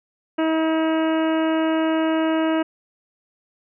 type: harmonic tone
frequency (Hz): 319.8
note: D#4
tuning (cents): +48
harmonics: 1 / 2 / 3 / 4 / 5 / 6 / 7 / 8 / 9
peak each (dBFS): -19 / -24 / -30 / -32 / -33 / -39 / -40 / -41 / -37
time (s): 0.38-2.63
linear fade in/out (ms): 10
effects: none